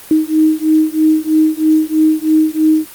sine beating tone pair, 311.3 / 314.4 Hz, D#4 / D#4, +1 / +18 cents, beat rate 3.1 Hz, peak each -12 dBFS, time 0.11-2.86 s, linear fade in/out 2 ms, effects white hiss -35 dBFS RMS until 2.94 s + Opus 32 kbps

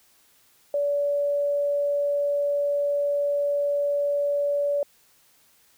sine tone, 574 Hz, D5, 40 cents flat, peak -21 dBFS, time 0.74-4.83 s, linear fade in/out 2 ms, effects white hiss -60 dBFS RMS until 5.77 s

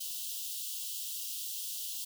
white high-pass noise, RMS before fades -39 dBFS, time 0-2.05 s, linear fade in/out 10 ms, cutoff 2800 Hz, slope 96 dB/octave, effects none

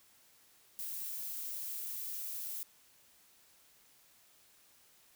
violet noise, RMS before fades -41 dBFS, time 0.79-2.63 s, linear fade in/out 0 ms, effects white hiss -65 dBFS RMS until 5.15 s

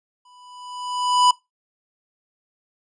square tone with exponential growth, 991 Hz, B5, 6 cents sharp, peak -12 dBFS, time 0.25-1.31 s, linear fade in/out 5 ms, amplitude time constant 230 ms, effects noise-tail reverb RT60 0.2 s tail -21 dB re dry + resampled to 22050 Hz

